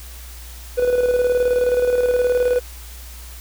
triangle tone with tremolo, 493.9 Hz, B4, in tune, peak -11 dBFS, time 0.77-2.6 s, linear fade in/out 20 ms, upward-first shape square, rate 19 Hz, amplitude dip 45%, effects added 60 Hz sine -35 dBFS peak until 3.4 s + white hiss -41 dBFS RMS until 3.4 s

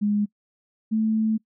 sine tone pair in turn, 207 / 219.3 Hz, G#3 / A3, -5 / -6 cents, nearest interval minor second, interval 99 cents, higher second, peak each -19 dBFS, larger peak neither, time 0.01-0.26 / 0.91-1.38 s, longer second, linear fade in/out 20 ms, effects noise-tail reverb RT60 0.1 s tail -24 dB re dry

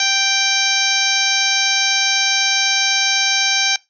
harmonic tone, 784 Hz, G5, in tune, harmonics 1 / 2 / 3 / 4 / 5 / 6 / 7 / 8, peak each -26 / -23 / -21 / -24 / -21 / -26 / -23 / -22 dBFS, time 0-3.76 s, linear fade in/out 2 ms, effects noise-tail reverb RT60 0.2 s tail -21 dB re dry

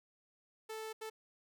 sawtooth tone bursts at uneven times, 439.1 Hz, A4, 4 cents flat, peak -38 dBFS, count 2, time 0.69-0.93 / 1.01-1.1 s, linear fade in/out 10 ms, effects none

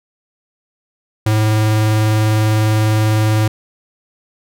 square tone with vibrato, 108.1 Hz, A2, 30 cents flat, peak -12 dBFS, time 1.26-3.48 s, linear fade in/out 5 ms, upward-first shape square, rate 20 Hz, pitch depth 19 cents each way, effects none

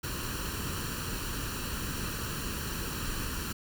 pink noise with comb filter, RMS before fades -35 dBFS, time 0.03-3.53 s, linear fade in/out 10 ms, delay 0.7 ms, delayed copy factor +0.7, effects none

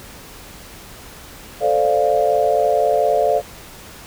sine chord, D minor seventh, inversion second, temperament equal, 440 / 523.3 / 587.3 / 698.5 Hz, A4 / C5 / D5 / F5, 0 / 0 / 0 / 0 cents, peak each -20 / -21 / -18 / -18 dBFS, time 1.6-3.42 s, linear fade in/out 50 ms, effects pink hiss -39 dBFS RMS until 4.06 s

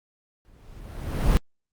brown noise with exponential growth, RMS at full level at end -17 dBFS, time 0.45-1.37 s, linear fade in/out 0 ms, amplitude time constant 200 ms, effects Opus 48 kbps

